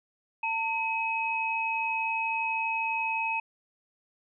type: tone pair together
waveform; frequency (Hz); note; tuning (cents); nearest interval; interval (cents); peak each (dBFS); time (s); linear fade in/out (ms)
sine; 900.9 / 2548; A5 / D#7; +41 / +41; octave + tritone; 1800; -30 / -29; 0.43-3.4; 5
effects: none